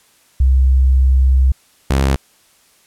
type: tone pair in turn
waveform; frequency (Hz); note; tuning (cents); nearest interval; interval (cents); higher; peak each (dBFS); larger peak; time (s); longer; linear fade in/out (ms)
sine / sawtooth; 65.41 / 67.64; C2 / C#2; 0 / -42; minor second; 58; second; -8; neither; 0.4-1.52 / 1.9-2.16; first; 5
effects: white hiss -53 dBFS RMS until 2.86 s + low-pass 12000 Hz 12 dB/octave